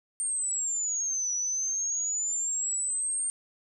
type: exponential two-way sweep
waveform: sine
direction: down then up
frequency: 8760 to 5860 to 8760 Hz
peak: -27 dBFS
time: 0.2-3.3 s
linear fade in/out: 0 ms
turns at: 1.33 s
effects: none

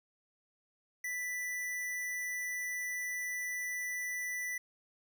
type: tone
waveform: square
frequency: 1979 Hz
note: B6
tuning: 3 cents sharp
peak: -36 dBFS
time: 1.04-4.58 s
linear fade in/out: 5 ms
effects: 11-bit

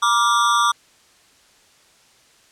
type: tone with amplitude modulation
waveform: square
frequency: 1175 Hz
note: D6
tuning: 1 cent sharp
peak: -11 dBFS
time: 0.02-0.72 s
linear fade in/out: 10 ms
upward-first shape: sine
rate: 221 Hz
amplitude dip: 95%
effects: white hiss -54 dBFS RMS until 2.51 s + low-pass 8000 Hz 12 dB/octave

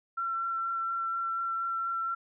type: tone with vibrato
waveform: sine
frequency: 1354 Hz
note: E6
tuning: 46 cents sharp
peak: -29 dBFS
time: 0.17-2.15 s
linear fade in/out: 10 ms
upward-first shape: sine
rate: 4.2 Hz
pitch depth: 11 cents each way
effects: none

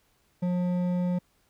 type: tone with hard clipping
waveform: triangle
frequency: 178.7 Hz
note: F3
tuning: 40 cents sharp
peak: -26 dBFS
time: 0.42-1.19 s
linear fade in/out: 10 ms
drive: 12 dB
effects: pink hiss -68 dBFS RMS until 1.49 s

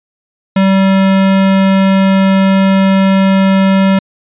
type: tone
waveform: square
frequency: 192.8 Hz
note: G3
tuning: 28 cents flat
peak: -7 dBFS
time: 0.56-3.99 s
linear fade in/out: 5 ms
effects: resampled to 8000 Hz

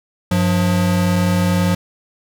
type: tone pair together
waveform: square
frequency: 97.1 / 178.9 Hz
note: G2 / F3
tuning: -16 / +42 cents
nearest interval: major seventh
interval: 1058 cents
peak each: -19 / -16 dBFS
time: 0.31-1.75 s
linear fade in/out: 5 ms
effects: none

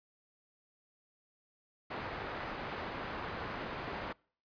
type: low-pass noise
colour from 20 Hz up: white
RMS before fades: -41 dBFS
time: 1.9-4.13 s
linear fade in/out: 10 ms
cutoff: 1400 Hz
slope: 12 dB/octave
effects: noise-tail reverb RT60 0.5 s tail -26 dB re dry + resampled to 11025 Hz

